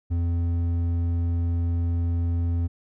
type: tone with hard clipping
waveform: sine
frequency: 85.4 Hz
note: F2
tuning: 38 cents flat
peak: -23 dBFS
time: 0.1-2.68 s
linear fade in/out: 20 ms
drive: 6 dB
effects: none